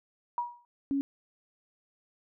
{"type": "tone with exponential decay", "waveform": "sine", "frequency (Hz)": 960, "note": "B5", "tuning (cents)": -49, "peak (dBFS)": -25, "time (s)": [0.38, 0.65], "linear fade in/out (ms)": 1, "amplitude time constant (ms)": 58}
{"type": "tone", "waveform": "sine", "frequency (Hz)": 277.2, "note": "C#4", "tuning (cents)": 0, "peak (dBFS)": -26, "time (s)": [0.91, 1.01], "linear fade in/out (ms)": 0}
{"effects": []}